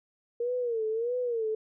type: tone with vibrato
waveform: sine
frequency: 466.2 Hz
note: A#4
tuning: in tune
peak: -27 dBFS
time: 0.4-1.55 s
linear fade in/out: 5 ms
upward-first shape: sine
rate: 1.6 Hz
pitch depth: 120 cents each way
effects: none